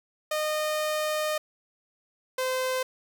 sawtooth tone pair in turn, 613 / 515.5 Hz, D#5 / C5, -26 / -26 cents, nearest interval minor third, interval 300 cents, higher first, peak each -22 dBFS, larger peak neither, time 0.31-1.38 / 2.38-2.83 s, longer first, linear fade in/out 5 ms, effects none

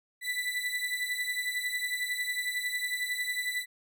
35% pulse beating tone pair, 1975.5 / 1986.5 Hz, B6 / B6, 0 / +10 cents, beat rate 11 Hz, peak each -33 / -31 dBFS, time 0.21-3.66 s, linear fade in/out 50 ms, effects none

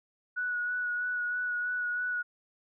sine tone with vibrato, 1467 Hz, F#6, 15 cents flat, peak -29 dBFS, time 0.36-2.23 s, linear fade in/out 20 ms, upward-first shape sine, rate 3.1 Hz, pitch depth 17 cents each way, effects none

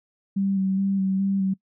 sine tone with vibrato, 193.6 Hz, G3, 21 cents flat, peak -20 dBFS, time 0.36-1.54 s, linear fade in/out 10 ms, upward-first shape square, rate 2.4 Hz, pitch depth 20 cents each way, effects noise-tail reverb RT60 0.1 s tail -23 dB re dry

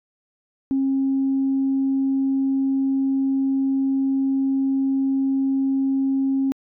sine tone, 270 Hz, C#4, 45 cents flat, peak -17 dBFS, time 0.71-6.52 s, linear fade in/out 0 ms, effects tanh soft clip ceiling -13 dBFS

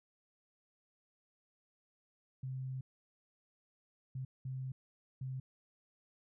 sine tone bursts at uneven times, 130.81 Hz, C3, in tune, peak -38 dBFS, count 4, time 2.43-2.81 / 4.15-4.25 / 4.45-4.72 / 5.21-5.4 s, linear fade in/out 5 ms, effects none

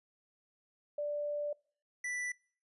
sine / square tone pair in turn, 587.3 / 1975.4 Hz, D5 / B6, 0 / 0 cents, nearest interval octave + major sixth, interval 2100 cents, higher second, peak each -33 / -36 dBFS, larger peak first, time 0.98-1.53 / 2.04-2.32 s, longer first, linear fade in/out 5 ms, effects noise-tail reverb RT60 0.5 s tail -26 dB re dry + resampled to 24000 Hz

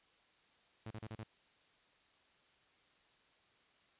sawtooth tone bursts, 110 Hz, A2, in tune, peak -40 dBFS, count 5, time 0.86-1.236 s, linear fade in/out 5 ms, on 48 ms, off 34 ms, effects white hiss -70 dBFS RMS until 3.99 s + resampled to 8000 Hz

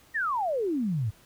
sine exponential sweep, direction down, 1914 to 97.7 Hz, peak -25 dBFS, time 0.14-1.11 s, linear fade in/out 20 ms, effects pink hiss -58 dBFS RMS until 1.25 s

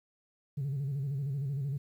sine tone with vibrato, 138.59 Hz, C#3, in tune, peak -29 dBFS, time 0.57-1.78 s, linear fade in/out 10 ms, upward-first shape square, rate 13 Hz, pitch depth 77 cents each way, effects tanh soft clip ceiling -29 dBFS + 11-bit

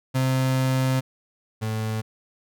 35% pulse tone pair in turn, 130.81 / 109.78 Hz, C3 / A2, 0 / -3 cents, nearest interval minor third, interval 303 cents, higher first, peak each -18 / -23 dBFS, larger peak first, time 0.14-1.01 / 1.61-2.02 s, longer first, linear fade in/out 20 ms, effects none

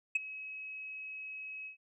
sine tone with ADSR envelope, 2559 Hz, D#7, 48 cents sharp, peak -22 dBFS, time 0.15-1.77 s, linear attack 7 ms, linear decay 18 ms, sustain -19 dB, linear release 110 ms, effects tanh soft clip ceiling -24 dBFS

